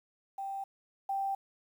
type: tone pair in turn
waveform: sine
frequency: 784 / 784 Hz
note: G5 / G5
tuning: 0 / 0 cents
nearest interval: unison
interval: 0 cents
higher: neither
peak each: -35 / -30 dBFS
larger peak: second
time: 0.38-0.64 / 1.09-1.35 s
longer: neither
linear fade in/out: 5 ms
effects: 10-bit